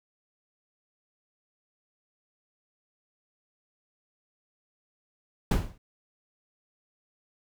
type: noise with exponential decay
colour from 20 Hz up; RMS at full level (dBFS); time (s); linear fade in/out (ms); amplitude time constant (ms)
brown; -17; 5.51-5.78; 5; 57
effects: none